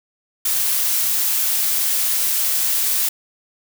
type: noise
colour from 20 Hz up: blue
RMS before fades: -19 dBFS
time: 0.45-3.09 s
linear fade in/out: 5 ms
effects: none